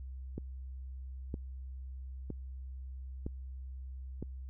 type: click train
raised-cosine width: 3 ms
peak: -25 dBFS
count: 5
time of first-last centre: 0.38-4.226 s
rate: 1.04 Hz
effects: added 65 Hz sine -41 dBFS peak until 4.49 s